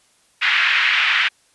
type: band-pass noise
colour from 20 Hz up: pink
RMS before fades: -17 dBFS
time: 0.41-1.29 s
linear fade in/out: 20 ms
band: 1600 to 2900 Hz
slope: 24 dB/octave
effects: white hiss -58 dBFS RMS until 1.54 s + resampled to 24000 Hz